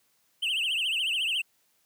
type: tone with vibrato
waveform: triangle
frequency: 2877 Hz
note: F#7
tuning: 49 cents flat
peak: -24 dBFS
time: 0.42-1.42 s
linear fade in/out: 10 ms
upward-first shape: triangle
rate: 14 Hz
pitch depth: 200 cents each way
effects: white hiss -69 dBFS RMS until 1.85 s + high-pass 80 Hz 12 dB/octave